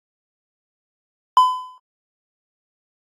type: tone with exponential decay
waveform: triangle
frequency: 1011 Hz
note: B5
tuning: 40 cents sharp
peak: -4 dBFS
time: 1.37-1.78 s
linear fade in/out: 1 ms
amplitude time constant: 87 ms
effects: AAC 48 kbps